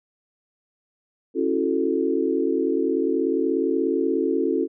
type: chord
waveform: sine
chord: F# minor seventh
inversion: second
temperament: equal with one note detuned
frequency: 273.1 / 329.6 / 370 / 440 Hz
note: C#4 / E4 / F#4 / A4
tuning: -26 / 0 / 0 / 0 cents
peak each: -25 dBFS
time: 1.34-4.68 s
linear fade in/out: 50 ms
effects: none